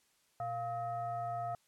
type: tone with frequency modulation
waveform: sine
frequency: 698.5 Hz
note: F5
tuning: in tune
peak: -35 dBFS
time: 0.4-1.55 s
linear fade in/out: 2 ms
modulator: 579 Hz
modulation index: 0.66
effects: white hiss -72 dBFS RMS until 1.67 s + low-pass 11000 Hz 12 dB/octave